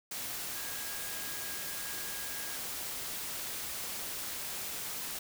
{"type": "tone in noise", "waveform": "sine", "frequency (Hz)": 1639, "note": "G#6", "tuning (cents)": -23, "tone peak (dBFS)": -48, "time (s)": [0.55, 2.56], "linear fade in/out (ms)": 5, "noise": "white", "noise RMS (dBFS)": -39, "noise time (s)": [0.11, 5.19], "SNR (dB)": -12, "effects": []}